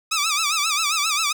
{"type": "tone with vibrato", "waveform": "10% pulse", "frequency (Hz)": 1233, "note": "D#6", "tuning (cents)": -16, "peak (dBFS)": -11, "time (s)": [0.11, 1.33], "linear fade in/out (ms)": 10, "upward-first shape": "sine", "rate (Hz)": 7.5, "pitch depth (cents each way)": 130, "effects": []}